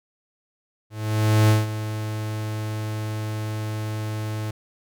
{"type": "tone with ADSR envelope", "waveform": "45% pulse", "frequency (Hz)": 107.8, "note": "A2", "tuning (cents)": -35, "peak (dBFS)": -13, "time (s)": [0.9, 4.51], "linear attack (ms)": 590, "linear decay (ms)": 170, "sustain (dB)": -13, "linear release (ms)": 5, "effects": []}